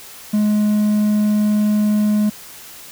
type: tone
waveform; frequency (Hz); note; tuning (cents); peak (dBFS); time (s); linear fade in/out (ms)
triangle; 210.3; G#3; +22; -11; 0.33-2.3; 10
effects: white hiss -38 dBFS RMS until 2.91 s